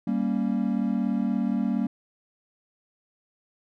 triangle chord, G diminished, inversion none, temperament equal, 196 / 233.1 / 277.2 Hz, G3 / Bb3 / Db4, 0 / 0 / 0 cents, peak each -25 / -24 / -28 dBFS, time 0.07-1.87 s, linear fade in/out 5 ms, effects none

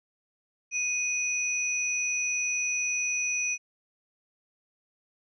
sine tone pair together, 2489 / 5920 Hz, D#7 / F#8, 0 / 0 cents, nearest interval octave + minor third, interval 1500 cents, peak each -28 / -30 dBFS, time 0.71-3.58 s, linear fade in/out 50 ms, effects none

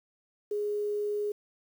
sine tone with quantisation, 415.3 Hz, G#4, in tune, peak -28 dBFS, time 0.51-1.32 s, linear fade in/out 5 ms, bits 9, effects none

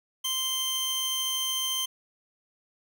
sawtooth tone pair together, 1046.5 / 3126 Hz, C6 / G7, 0 / -6 cents, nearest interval octave + perfect fifth, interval 1894 cents, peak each -36 / -24 dBFS, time 0.24-1.86 s, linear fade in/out 10 ms, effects none

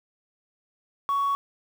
sine tone, 1118 Hz, C#6, 14 cents sharp, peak -20 dBFS, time 1.09-1.35 s, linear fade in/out 0 ms, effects tanh soft clip ceiling -20 dBFS + 8-bit

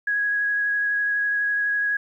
sine tone with vibrato, 1661.2 Hz, G#6, in tune, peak -20 dBFS, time 0.07-1.97 s, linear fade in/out 5 ms, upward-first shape triangle, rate 12 Hz, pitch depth 13 cents each way, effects 10-bit

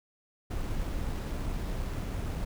brown noise with sample-and-hold, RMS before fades -33 dBFS, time 0.5-2.45 s, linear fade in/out 10 ms, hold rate 8820 Hz, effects none

